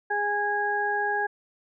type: harmonic tone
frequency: 411.9 Hz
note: G#4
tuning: 14 cents flat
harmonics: 1 / 2 / 4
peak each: -31 / -27 / -27 dBFS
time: 0.1-1.27 s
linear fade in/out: 10 ms
effects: none